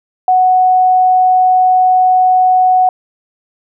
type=tone; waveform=sine; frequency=740 Hz; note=F#5; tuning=in tune; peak=-6 dBFS; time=0.28-2.89 s; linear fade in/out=2 ms; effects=none